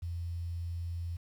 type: tone with quantisation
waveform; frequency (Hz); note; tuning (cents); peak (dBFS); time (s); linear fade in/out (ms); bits
sine; 85.5; F2; -36; -34; 0.02-1.17; 10; 10
effects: none